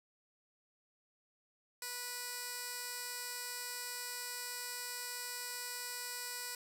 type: tone with band-pass filter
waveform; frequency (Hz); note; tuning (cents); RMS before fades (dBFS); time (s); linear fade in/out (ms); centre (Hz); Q
15% pulse; 490.2; B4; -13; -43; 1.82-6.55; 2; 9400; 0.67
effects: none